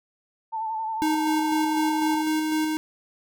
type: tone with vibrato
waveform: sine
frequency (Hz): 885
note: A5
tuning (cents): +10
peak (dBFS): -26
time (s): 0.52-2.23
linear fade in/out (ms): 20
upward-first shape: sine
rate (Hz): 11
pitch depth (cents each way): 40
type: tone with tremolo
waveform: square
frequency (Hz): 311.1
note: D#4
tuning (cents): 0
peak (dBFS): -22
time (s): 1.02-2.77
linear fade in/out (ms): 0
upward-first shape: square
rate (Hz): 4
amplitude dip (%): 25
effects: none